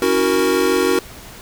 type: chord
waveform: square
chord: F# dominant seventh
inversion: second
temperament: equal with one note detuned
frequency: 277.2 / 324.2 / 370 / 466.2 Hz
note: C#4 / E4 / F#4 / A#4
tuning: 0 / -29 / 0 / 0 cents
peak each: -23 / -23 / -18 / -20 dBFS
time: 0.02-0.99 s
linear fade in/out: 2 ms
effects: pink hiss -38 dBFS RMS until 1.41 s